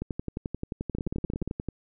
two click trains, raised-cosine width 3 ms, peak -18 / -18 dBFS, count 20 / 10, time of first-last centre 0.02-1.687 / 0.95-1.476 s, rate 11.4 / 17.1 Hz, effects none

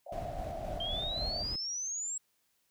white band-pass noise, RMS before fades -42 dBFS, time 0.06-1.43 s, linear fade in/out 10 ms, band 580 to 740 Hz, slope 96 dB/octave
brown noise with tremolo, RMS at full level -40 dBFS, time 0.12-1.56 s, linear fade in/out 5 ms, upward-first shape square, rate 3.8 Hz, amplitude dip 25%
sine exponential sweep, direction up, 3136 to 7730 Hz, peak -34 dBFS, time 0.8-2.18 s, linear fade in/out 5 ms
effects white hiss -75 dBFS RMS until 2.7 s

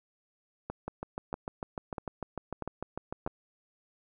two click trains, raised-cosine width 1 ms, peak -21 / -21 dBFS, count 5 / 17, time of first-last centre 0.7-3.264 / 0.88-3.275 s, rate 1.56 / 6.68 Hz, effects none

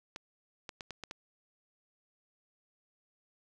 clicks, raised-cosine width 0.2 ms, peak -24 dBFS, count 6, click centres 0.161 / 0.692 / 0.808 / 0.907 / 1.037 / 1.111 s, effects none

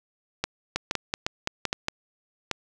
clicks, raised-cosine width 0.2 ms, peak -8 dBFS, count 11, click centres 0.44 / 0.76 / 0.911 / 0.953 / 1.139 / 1.265 / 1.474 / 1.653 / 1.729 / 1.884 / 2.513 s, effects none

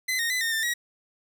sawtooth tone with pitch steps, 2029 / 1854 / 2008 / 1834 / 1789 / 1908 Hz, B6 / A#6 / B6 / A#6 / A6 / A#6, +46 / -10 / +28 / -29 / +28 / +40 cents, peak -21 dBFS, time 0.08-0.74 s, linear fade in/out 10 ms, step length 110 ms, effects none

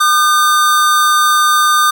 square tone pair together, 1211.4 / 1532 Hz, D#6 / G6, -47 / -40 cents, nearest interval major third, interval 407 cents, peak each -10 / -17 dBFS, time 0-1.91 s, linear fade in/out 10 ms, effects none

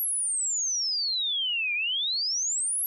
sine exponential two-way sweep, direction down then up, 11700 to 2349 to 11700 Hz, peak -25 dBFS, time 0-2.86 s, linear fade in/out 0 ms, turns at 1.74 s, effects none

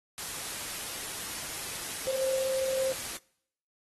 sine tone in noise, 528 Hz, C5, 16 cents sharp, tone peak -28 dBFS, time 2.07-2.92 s, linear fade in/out 0 ms, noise white, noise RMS -37 dBFS, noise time 0.18-3.17 s, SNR +6 dB, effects noise-tail reverb RT60 0.7 s tail -24 dB re dry + AAC 32 kbps

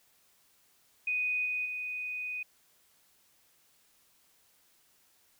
sine tone with level steps, 2489 Hz, D#7, in tune, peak -28 / -30 / -34 dBFS, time 1.07-2.43 s, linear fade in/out 5 ms, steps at 1.45 / 1.65 s, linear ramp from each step 10 ms, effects white hiss -67 dBFS RMS until 5.39 s

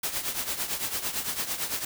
white noise with tremolo, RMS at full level -28 dBFS, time 0.03-1.85 s, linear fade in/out 5 ms, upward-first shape triangle, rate 8.9 Hz, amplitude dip 75%, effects none

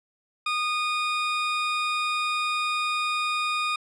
20% pulse tone, 1230 Hz, D#6, 20 cents flat, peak -19 dBFS, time 0.46-3.76 s, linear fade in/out 5 ms, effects low-pass 6000 Hz 12 dB/octave

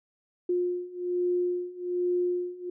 sine beating tone pair, 355.6 / 356.8 Hz, F4 / F4, +31 / +37 cents, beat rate 1.2 Hz, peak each -30 / -28 dBFS, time 0.49-2.7 s, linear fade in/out 5 ms, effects none

